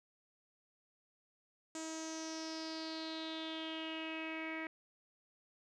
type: tone with low-pass filter sweep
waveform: sawtooth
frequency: 320 Hz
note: D#4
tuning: 49 cents sharp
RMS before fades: -43 dBFS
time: 1.75-4.67 s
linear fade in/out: 2 ms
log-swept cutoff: 7300 to 2100 Hz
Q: 6.2
effects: none